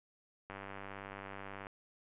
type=click train; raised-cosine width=0.5 ms; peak=-30 dBFS; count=116; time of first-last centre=0.5-1.669 s; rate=98.4 Hz; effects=resampled to 8000 Hz